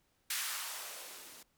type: noise with band-pass filter sweep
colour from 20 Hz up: violet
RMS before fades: -42 dBFS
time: 0.3-1.43 s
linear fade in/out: 5 ms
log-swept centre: 1800 to 210 Hz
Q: 1.4
effects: pink hiss -75 dBFS RMS until 1.57 s

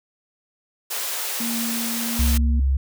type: high-pass noise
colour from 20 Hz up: white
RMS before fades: -27 dBFS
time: 0.9-2.38 s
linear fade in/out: 10 ms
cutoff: 390 Hz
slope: 24 dB/octave
type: tone with tremolo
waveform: sine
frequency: 231.9 Hz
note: A#3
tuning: 9 cents flat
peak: -25 dBFS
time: 1.4-2.6 s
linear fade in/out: 5 ms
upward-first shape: sine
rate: 1.4 Hz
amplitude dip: 25%
type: tone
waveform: sine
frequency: 67.1 Hz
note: C2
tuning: 44 cents sharp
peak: -16 dBFS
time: 2.19-2.77 s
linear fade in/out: 5 ms
effects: none

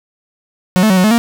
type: tone with pitch steps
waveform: 45% pulse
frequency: 182.8 / 217.7 / 187.8 / 183 / 215.2 / 233.7 Hz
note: F#3 / A3 / F#3 / F#3 / A3 / A#3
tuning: -21 / -18 / +26 / -19 / -38 / +5 cents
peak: -8 dBFS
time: 0.76-1.18 s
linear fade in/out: 0 ms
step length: 70 ms
effects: none

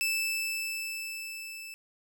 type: tone with level ramp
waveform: sawtooth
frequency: 2635 Hz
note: E7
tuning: 1 cent flat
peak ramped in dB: -23 to -38 dBFS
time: 0.01-1.74 s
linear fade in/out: 0 ms
effects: none

